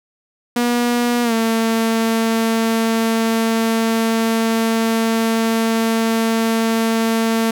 sawtooth tone with pitch glide, 240.6 to 225.8 Hz, B3 to A3, -45 to +45 cents, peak -11 dBFS, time 0.56-7.51 s, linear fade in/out 5 ms, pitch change -110 cents, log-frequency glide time 1.23-1.33 s, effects none

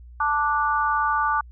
sine chord, D major, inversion second, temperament just, 881 / 1174.7 / 1468.3 Hz, A5 / D6 / F#6, +2 / 0 / -14 cents, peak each -24 / -22 / -26 dBFS, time 0.2-1.41 s, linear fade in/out 5 ms, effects added 60 Hz sine -41 dBFS peak until 1.51 s

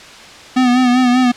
square tone with vibrato, 250 Hz, B3, 21 cents sharp, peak -10 dBFS, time 0.56-1.32 s, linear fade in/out 10 ms, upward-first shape sine, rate 5.1 Hz, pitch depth 48 cents each way, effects white hiss -36 dBFS RMS until 1.36 s + low-pass 5000 Hz 12 dB/octave

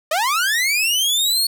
sawtooth linear sweep, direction up, 587.3 to 4412 Hz, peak -13 dBFS, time 0.11-1.47 s, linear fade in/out 5 ms, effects none

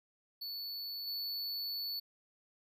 square tone with level steps, 4450 Hz, C#8, 6 cents sharp, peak -40 / -37 dBFS, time 0.41-2 s, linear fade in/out 10 ms, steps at 1.07 s, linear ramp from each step 5 ms, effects none

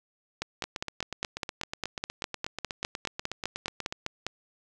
two click trains, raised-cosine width 0.2 ms, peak -13 / -16 dBFS, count 20 / 28, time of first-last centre 0.42-4.266 / 0.64-3.925 s, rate 4.94 / 8.22 Hz, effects none

